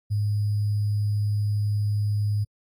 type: tone with sample-and-hold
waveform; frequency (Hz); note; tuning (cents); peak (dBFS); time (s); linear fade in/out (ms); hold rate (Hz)
sine; 103.83; G#2; 0; -21; 0.1-2.45; 20; 4900
effects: AAC 48 kbps